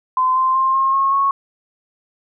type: tone with pitch steps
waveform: sine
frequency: 1028 / 1042.4 / 1056.9 / 1071.7 / 1086.6 / 1101.8 Hz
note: C6 / C6 / C6 / C6 / C#6 / C#6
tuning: -31 / -7 / +17 / +41 / -35 / -11 cents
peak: -13 dBFS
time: 0.17-1.31 s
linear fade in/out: 2 ms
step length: 190 ms
effects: none